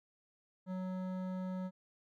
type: tone with hard clipping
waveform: sine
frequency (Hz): 185.4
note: F#3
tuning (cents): +4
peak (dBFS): -39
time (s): 0.66-1.71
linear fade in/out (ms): 50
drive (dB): 13
effects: none